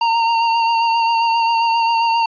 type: tone with vibrato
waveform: square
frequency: 920 Hz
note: A#5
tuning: 23 cents flat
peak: -14 dBFS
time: 0.01-2.26 s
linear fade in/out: 5 ms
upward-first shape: sine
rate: 7.5 Hz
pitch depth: 24 cents each way
effects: resampled to 11025 Hz